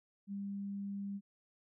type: tone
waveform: sine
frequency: 199.5 Hz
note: G3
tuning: 31 cents sharp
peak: -38 dBFS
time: 0.27-1.21 s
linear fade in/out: 50 ms
effects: none